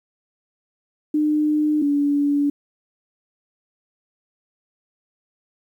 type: tone pair in turn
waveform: sine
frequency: 302.2 / 287.2 Hz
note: D4 / D4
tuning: +50 / -39 cents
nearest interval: minor second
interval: 89 cents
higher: first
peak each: -16 dBFS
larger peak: neither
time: 1.14-1.82 / 1.82-2.5 s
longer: neither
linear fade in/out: 5 ms
effects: 9-bit